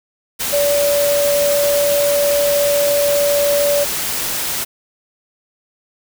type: tone in noise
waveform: sine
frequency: 575 Hz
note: D5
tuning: 37 cents flat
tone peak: -13 dBFS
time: 0.52-3.85 s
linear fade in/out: 20 ms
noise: white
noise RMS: -21 dBFS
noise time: 0.39-4.65 s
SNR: +5 dB
effects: none